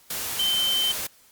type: tone in noise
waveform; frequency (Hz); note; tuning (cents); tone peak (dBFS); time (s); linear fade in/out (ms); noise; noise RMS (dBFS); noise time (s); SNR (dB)
sine; 3090; G7; -26; -21; 0.39-0.92; 5; white; -30; 0.1-1.07; +6
effects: white hiss -56 dBFS RMS until 1.31 s + Opus 48 kbps